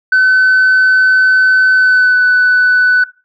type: tone with pitch glide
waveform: sine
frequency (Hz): 1517 to 1494.4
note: F#6 to F#6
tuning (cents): +43 to +17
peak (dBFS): -4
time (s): 0.12-3.04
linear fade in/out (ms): 5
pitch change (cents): -26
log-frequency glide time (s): 1.73-2.24
effects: noise-tail reverb RT60 0.3 s tail -19 dB re dry + tanh soft clip ceiling -4 dBFS